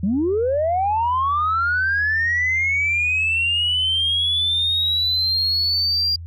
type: linear sweep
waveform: sine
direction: up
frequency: 174.61 to 4805 Hz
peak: -16 dBFS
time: 0.03-6.16 s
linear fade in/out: 5 ms
effects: tanh soft clip ceiling -13 dBFS + added 84 Hz sine -31 dBFS peak until 6.26 s